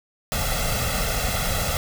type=noise with comb filter; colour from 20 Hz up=pink; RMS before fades=-24 dBFS; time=0.32-1.77 s; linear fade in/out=0 ms; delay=1.5 ms; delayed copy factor=+0.85; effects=none